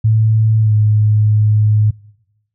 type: tone with pitch glide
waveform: sine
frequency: 110 to 106.56 Hz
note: A2 to G#2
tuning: 0 to +45 cents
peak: -8 dBFS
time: 0.04-1.91 s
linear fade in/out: 10 ms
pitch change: -55 cents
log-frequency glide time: 0.6-0.74 s
effects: noise-tail reverb RT60 1.0 s tail -25 dB re dry